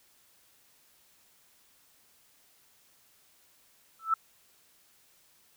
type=tone with exponential growth; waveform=sine; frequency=1318.5 Hz; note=E6; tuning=in tune; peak=-19 dBFS; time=3.99-4.14 s; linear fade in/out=5 ms; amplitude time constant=32 ms; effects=white hiss -64 dBFS RMS until 5.56 s